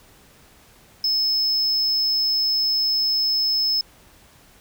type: tone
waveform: triangle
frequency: 5210 Hz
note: E8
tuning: 21 cents flat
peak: -17 dBFS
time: 1.04-3.81 s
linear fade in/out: 2 ms
effects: pink hiss -52 dBFS RMS until 4.6 s